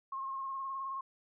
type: tone with vibrato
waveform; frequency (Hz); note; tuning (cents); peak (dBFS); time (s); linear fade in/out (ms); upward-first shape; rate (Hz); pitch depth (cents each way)
sine; 1076; C6; +48; -36; 0.12-1.01; 5; sine; 19; 30
effects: none